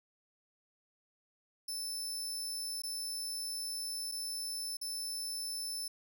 25% pulse tone with dropouts, 5280 Hz, E8, 2 cents sharp, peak -32 dBFS, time 1.68-5.88 s, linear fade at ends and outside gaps 5 ms, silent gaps 2.82-2.835 / 4.116-4.12 / 4.77-4.813 s, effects none

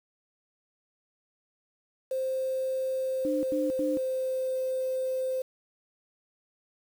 sine tone with pitch glide, 523.3 to 518.8 Hz, C5 to C5, 0 to -15 cents, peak -27 dBFS, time 2.11-5.42 s, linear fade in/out 5 ms, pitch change -15 cents, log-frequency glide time 3-4.51 s
sine tone bursts, 299.6 Hz, D4, 35 cents sharp, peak -28 dBFS, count 3, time 3.25-3.972 s, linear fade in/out 0 ms, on 180 ms, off 91 ms
effects 8-bit

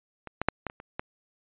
clicks, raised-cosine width 0.5 ms, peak -24 / -13 / -6 / -15 / -26 / -28 / -16 dBFS, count 7, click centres 0.273 / 0.416 / 0.486 / 0.667 / 0.699 / 0.801 / 0.995 s, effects resampled to 8000 Hz

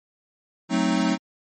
square chord, F# diminished seventh, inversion none, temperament equal, 185 / 220 / 261.6 / 311.1 Hz, F#3 / A3 / C4 / Eb4, 0 / 0 / 0 / 0 cents, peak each -26 dBFS, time 0.69-1.18 s, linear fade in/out 50 ms, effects MP3 32 kbps

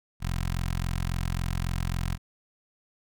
15% pulse tone with notch filter, 43.65 Hz, F1, in tune, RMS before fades -29 dBFS, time 0.2-2.18 s, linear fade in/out 50 ms, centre 450 Hz, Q 0.65, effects none

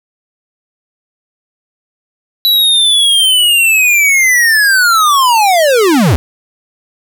square linear sweep, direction down, 3955 to 67.6 Hz, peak -7 dBFS, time 2.45-6.16 s, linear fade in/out 0 ms, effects none

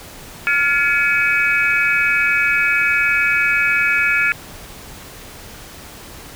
sine tone cluster, 1403 / 1708 / 2259 / 2540 Hz, F6 / G#6 / C#7 / D#7, +8 / +48 / +32 / +35 cents, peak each -19 dBFS, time 0.47-4.32 s, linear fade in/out 0 ms, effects pink hiss -37 dBFS RMS until 6.35 s

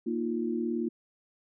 sine chord, Bb suspended fourth, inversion none, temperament equal, 233.1 / 311.1 / 349.2 Hz, Bb3 / Eb4 / F4, 0 / 0 / 0 cents, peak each -31 / -35 / -32 dBFS, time 0.06-0.89 s, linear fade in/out 10 ms, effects none

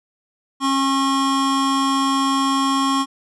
square tone pair together, 271.6 / 1086.4 Hz, C#4 / C#6, -35 / -35 cents, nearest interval 2 octaves, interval 2400 cents, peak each -20 dBFS, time 0.6-3.06 s, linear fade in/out 50 ms, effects resampled to 22050 Hz

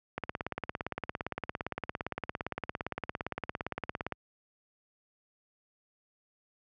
click train, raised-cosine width 0.5 ms, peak -18 dBFS, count 70, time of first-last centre 0.18-4.123 s, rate 17.5 Hz, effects high-pass 60 Hz 12 dB/octave

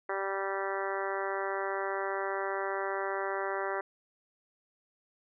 harmonic tone, 195 Hz, G3, 9 cents flat, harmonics 2 / 3 / 4 / 5 / 6 / 7 / 8 / 9 / 10, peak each -36 / -38 / -39 / -40 / -41 / -41 / -42 / -43 / -43 dBFS, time 0.09-3.81 s, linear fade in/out 5 ms, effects none

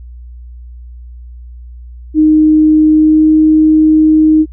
sine tone with pitch glide, 309.2 to 311.4 Hz, D#4 to D#4, -11 to +2 cents, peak -4 dBFS, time 2.14-4.46 s, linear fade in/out 50 ms, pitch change +13 cents, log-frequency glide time 2.91-3.29 s, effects added 60 Hz sine -28 dBFS peak until 4.52 s

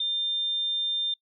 sine tone, 3600 Hz, A7, 39 cents sharp, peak -25 dBFS, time 0-1.14 s, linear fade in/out 5 ms, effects noise-tail reverb RT60 0.1 s tail -22 dB re dry

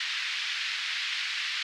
pink band-pass noise, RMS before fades -32 dBFS, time 0-1.63 s, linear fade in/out 5 ms, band 1800 to 4400 Hz, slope 24 dB/octave, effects none

